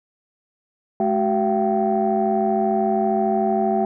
sine tone cluster, 213.2 / 378.6 / 679 / 772 Hz, G#3 / F#4 / F5 / G5, +46 / +40 / -49 / -27 cents, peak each -22 dBFS, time 1-3.85 s, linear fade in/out 2 ms, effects tanh soft clip ceiling -9 dBFS

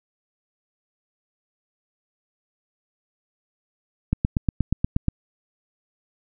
click train, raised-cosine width 5 ms, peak -7 dBFS, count 9, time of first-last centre 4.13-5.084 s, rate 8.39 Hz, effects none

